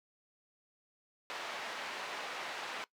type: band-pass noise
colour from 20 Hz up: pink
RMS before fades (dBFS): -42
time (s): 1.3-2.84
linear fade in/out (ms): 0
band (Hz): 670 to 3500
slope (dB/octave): 12
effects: noise-tail reverb RT60 0.1 s tail -19 dB re dry